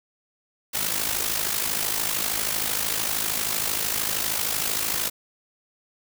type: noise with amplitude modulation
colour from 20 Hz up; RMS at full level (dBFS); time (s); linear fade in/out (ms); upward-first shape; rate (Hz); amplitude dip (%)
white; -23; 0.73-5.1; 20; sine; 53; 65
effects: none